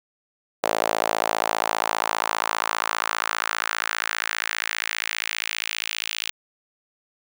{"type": "tone with high-pass filter sweep", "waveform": "sawtooth", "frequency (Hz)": 55, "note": "A1", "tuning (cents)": 0, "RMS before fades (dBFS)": -26, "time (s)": [0.63, 6.31], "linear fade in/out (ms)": 10, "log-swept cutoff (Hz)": [600, 2900], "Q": 2.1, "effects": []}